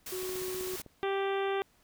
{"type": "noise", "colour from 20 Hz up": "white", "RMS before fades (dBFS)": -41, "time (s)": [0.06, 0.82], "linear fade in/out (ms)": 5}
{"type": "tone", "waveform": "triangle", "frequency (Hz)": 370, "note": "F#4", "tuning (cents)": 0, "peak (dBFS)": -33, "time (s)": [0.12, 0.76], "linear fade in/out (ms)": 5}
{"type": "click train", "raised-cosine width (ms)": 2, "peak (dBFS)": -35, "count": 11, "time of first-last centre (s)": [0.23, 0.863], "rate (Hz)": 15.8}
{"type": "harmonic tone", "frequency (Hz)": 392, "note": "G4", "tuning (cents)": 0, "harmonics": [1, 2, 3, 4, 5, 6, 7, 8, 9], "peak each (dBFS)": [-30, -36, -40, -42, -44, -46, -47, -48, -49], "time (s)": [1.03, 1.62], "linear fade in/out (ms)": 0}
{"effects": ["pink hiss -67 dBFS RMS until 1.83 s"]}